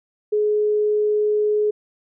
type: tone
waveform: sine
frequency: 421.5 Hz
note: G#4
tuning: 26 cents sharp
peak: -16 dBFS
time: 0.32-1.71 s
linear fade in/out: 10 ms
effects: none